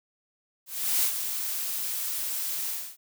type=noise with ADSR envelope; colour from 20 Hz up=blue; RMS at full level=-23 dBFS; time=0.66-2.97 s; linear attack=370 ms; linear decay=83 ms; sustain=-8 dB; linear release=270 ms; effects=none